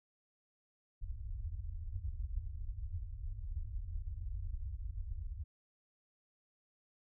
pink low-pass noise, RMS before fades -41 dBFS, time 1.01-5.44 s, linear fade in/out 10 ms, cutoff 100 Hz, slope 96 dB/octave, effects none

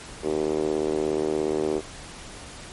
5% pulse tone with band-pass filter, 77 Hz, D#2, 17 cents flat, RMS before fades -25 dBFS, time 0.22-1.82 s, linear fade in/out 50 ms, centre 380 Hz, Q 3.7, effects pink hiss -41 dBFS RMS until 2.72 s + MP3 48 kbps

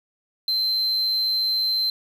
sine tone, 4103 Hz, C8, 35 cents flat, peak -17 dBFS, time 0.48-1.9 s, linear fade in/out 2 ms, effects tanh soft clip ceiling -19 dBFS + 8-bit

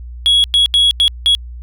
sine tone bursts at uneven times, 3337 Hz, G#7, 8 cents sharp, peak -5 dBFS, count 5, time 0.26-0.44 / 0.54-0.66 / 0.74-0.91 / 1-1.08 / 1.26-1.35 s, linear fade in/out 0 ms, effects tanh soft clip ceiling -7 dBFS + added 60 Hz sine -27 dBFS peak until 1.62 s

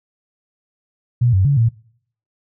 sine tone with pitch steps, 121.2 / 94.9 / 141.3 / 114.8 Hz, B2 / F#2 / C#3 / A#2, -32 / +44 / +34 / -26 cents, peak -11 dBFS, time 1.21-1.69 s, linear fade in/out 10 ms, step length 120 ms, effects noise-tail reverb RT60 0.6 s tail -23 dB re dry

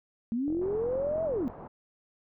sine linear two-way sweep, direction up then down, 220 to 659.3 to 223.7 Hz, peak -27 dBFS, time 0.32-1.48 s, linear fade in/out 0 ms, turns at 1.24 s
click train, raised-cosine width 2 ms, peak -29 dBFS, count 46, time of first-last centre 0.48-1.498 s, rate 44.2 Hz
white low-pass noise, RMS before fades -45 dBFS, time 0.61-1.68 s, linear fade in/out 10 ms, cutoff 940 Hz, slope 24 dB/octave
effects none

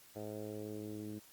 10% pulse tone with low-pass filter sweep, 106 Hz, G#2, 36 cents sharp, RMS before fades -44 dBFS, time 0.15-1.2 s, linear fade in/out 20 ms, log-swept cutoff 640 to 290 Hz, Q 2.1, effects white hiss -61 dBFS RMS until 1.32 s + Opus 48 kbps

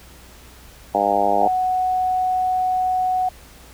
harmonic tone, 101.2 Hz, G#2, 44 cents flat, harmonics 2 / 3 / 4 / 5 / 6 / 7 / 8 / 9, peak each -31 / -29 / -28 / -26 / -23 / -20 / -20 / -28 dBFS, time 0.94-1.48 s, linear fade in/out 10 ms
sine tone, 740 Hz, F#5, in tune, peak -17 dBFS, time 1.41-3.29 s, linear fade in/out 5 ms
effects added 60 Hz sine -46 dBFS peak until 3.73 s + pink hiss -46 dBFS RMS until 3.73 s

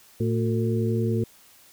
harmonic tone with a mistuned harmonic, 112.9 Hz, A2, 45 cents sharp, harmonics 1 / 2 / 3 / 4, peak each -24 / -27 / -29 / -30 dBFS, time 0.2-1.24 s, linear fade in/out 5 ms, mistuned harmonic 3, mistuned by +110 cents, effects white hiss -54 dBFS RMS until 1.72 s

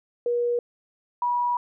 sine tone pair in turn, 479.8 / 970.2 Hz, A#4 / B5, +50 / -31 cents, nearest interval octave, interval 1219 cents, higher second, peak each -21 dBFS, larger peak neither, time 0.26-0.59 / 1.22-1.57 s, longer second, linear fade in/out 2 ms, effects none

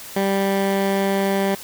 15% pulse tone with low-pass filter, 196 Hz, G3, in tune, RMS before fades -20 dBFS, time 0.16-1.55 s, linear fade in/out 5 ms, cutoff 3300 Hz, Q 0.66, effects white hiss -37 dBFS RMS until 1.63 s

